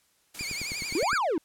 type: noise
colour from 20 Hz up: white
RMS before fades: -42 dBFS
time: 0.34-1.04 s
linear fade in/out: 10 ms
type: tone with vibrato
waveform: 20% pulse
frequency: 2295 Hz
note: D7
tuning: 40 cents flat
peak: -27 dBFS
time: 0.39-1.18 s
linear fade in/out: 2 ms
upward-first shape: triangle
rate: 11 Hz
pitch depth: 140 cents each way
type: click train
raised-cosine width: 3 ms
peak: -26 dBFS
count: 8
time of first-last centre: 0.41-1.131 s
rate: 9.71 Hz
type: exponential two-way sweep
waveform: triangle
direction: up then down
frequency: 287.5 to 1672 to 287.5 Hz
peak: -22 dBFS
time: 0.95-1.38 s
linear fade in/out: 2 ms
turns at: 1.14 s
effects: white hiss -67 dBFS RMS until 1.44 s + low-pass 12000 Hz 12 dB/octave